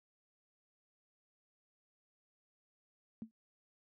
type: tone with exponential decay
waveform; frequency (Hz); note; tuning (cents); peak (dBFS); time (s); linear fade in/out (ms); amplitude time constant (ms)
sine; 222.9; A3; +23; -37; 3.22-3.31; 0; 19
effects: high-pass 100 Hz 12 dB/octave